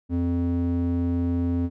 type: tone with band-pass filter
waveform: square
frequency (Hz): 86.5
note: F2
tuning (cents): -16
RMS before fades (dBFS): -24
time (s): 0.09-1.7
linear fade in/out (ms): 50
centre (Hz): 200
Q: 7.8
effects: none